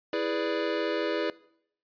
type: chord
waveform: square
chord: E dominant seventh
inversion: none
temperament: equal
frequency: 329.6 / 415.3 / 493.9 / 587.3 Hz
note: E4 / G#4 / B4 / D5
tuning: 0 / 0 / 0 / 0 cents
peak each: -33 dBFS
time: 0.13-1.3 s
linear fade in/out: 2 ms
effects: noise-tail reverb RT60 0.7 s tail -21 dB re dry + resampled to 11025 Hz